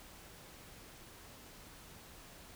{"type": "silence", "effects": ["pink hiss -55 dBFS RMS until 2.55 s"]}